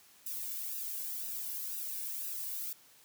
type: noise with flanger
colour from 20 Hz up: violet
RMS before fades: -39 dBFS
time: 0.26-2.73 s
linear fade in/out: 5 ms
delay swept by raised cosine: 0.91 to 1.59 ms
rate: 2 Hz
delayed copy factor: -0.9
effects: white hiss -61 dBFS RMS until 3.04 s + high-pass 80 Hz 12 dB/octave